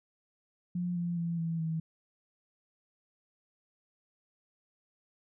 sine tone with pitch steps, 176.9 / 172.86 / 168.91 / 165.05 / 161.28 Hz, F3 / F3 / E3 / E3 / E3, +23 / -17 / +43 / +2 / -38 cents, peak -30 dBFS, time 0.75-1.8 s, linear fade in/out 5 ms, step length 210 ms, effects none

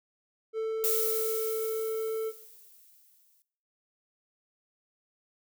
triangle tone, 443.1 Hz, A4, 12 cents sharp, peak -26 dBFS, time 0.53-2.33 s, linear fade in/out 50 ms
violet noise with exponential decay, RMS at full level -27 dBFS, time 0.84-3.42 s, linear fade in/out 0 ms, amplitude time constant 560 ms
effects noise-tail reverb RT60 0.6 s tail -18 dB re dry

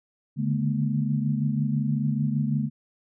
sine tone cluster, 144.2 / 150.6 / 213.9 / 239.3 Hz, D3 / D3 / A3 / A#3, -31 / +44 / -49 / +46 cents, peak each -25 / -34 / -27 / -30 dBFS, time 0.36-2.7 s, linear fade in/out 50 ms, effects none

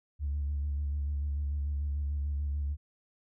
sine tone with vibrato, 72 Hz, D2, 34 cents flat, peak -28 dBFS, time 0.19-2.77 s, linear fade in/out 50 ms, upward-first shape square, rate 6.8 Hz, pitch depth 32 cents each way, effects tanh soft clip ceiling -26 dBFS

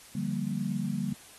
sine chord, G minor seventh, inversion second, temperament equal, 146.83 / 174.61 / 196 / 233.1 Hz, D3 / F3 / G3 / Bb3, 0 / 0 / 0 / 0 cents, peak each -35 / -37 / -32 / -34 dBFS, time 0.15-1.13 s, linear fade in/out 5 ms, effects white hiss -52 dBFS RMS until 1.38 s + AAC 32 kbps

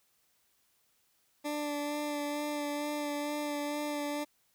20% pulse tone with vibrato, 293.7 Hz, D4, in tune, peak -28 dBFS, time 1.44-4.25 s, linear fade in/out 20 ms, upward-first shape sine, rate 2.2 Hz, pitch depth 17 cents each way, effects white hiss -72 dBFS RMS until 4.54 s

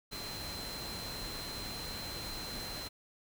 sine tone in noise, 4102 Hz, C8, 35 cents flat, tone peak -43 dBFS, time 0.11-2.89 s, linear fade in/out 20 ms, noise pink, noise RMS -43 dBFS, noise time 0.11-2.89 s, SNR -3 dB, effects none

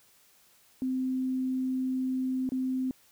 sine tone with dropouts, 258.9 Hz, C4, 18 cents flat, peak -27 dBFS, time 0.82-2.91 s, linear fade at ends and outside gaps 1 ms, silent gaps 2.491-2.52 s, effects white hiss -62 dBFS RMS until 3.11 s

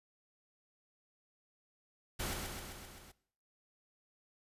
pink noise with echo, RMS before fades -38 dBFS, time 2.19-2.34 s, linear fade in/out 10 ms, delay 130 ms, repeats 6, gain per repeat -3 dB, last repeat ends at 3.12 s, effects noise-tail reverb RT60 0.6 s tail -20 dB re dry + resampled to 32000 Hz

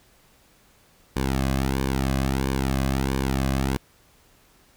sawtooth tone with flanger, 66.7 Hz, C2, 34 cents sharp, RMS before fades -24 dBFS, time 1.16-3.77 s, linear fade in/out 0 ms, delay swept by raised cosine 1.5 to 2.21 ms, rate 1.5 Hz, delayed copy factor -0.75, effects pink hiss -58 dBFS RMS until 4.76 s

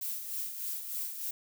violet noise with tremolo, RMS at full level -35 dBFS, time 0.01-1.31 s, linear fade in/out 5 ms, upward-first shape sine, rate 3.3 Hz, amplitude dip 55%, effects none

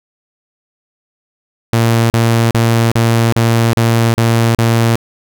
sawtooth tone bursts, 115.3 Hz, A#2, 19 cents flat, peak -5 dBFS, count 8, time 1.73-4.956 s, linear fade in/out 0 ms, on 370 ms, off 38 ms, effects none

